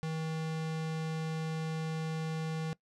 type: tone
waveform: square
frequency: 159.5 Hz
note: D#3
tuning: 43 cents sharp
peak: -34 dBFS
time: 0.03-2.73 s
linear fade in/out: 0 ms
effects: noise-tail reverb RT60 0.1 s tail -21 dB re dry + low-pass 7000 Hz 12 dB/octave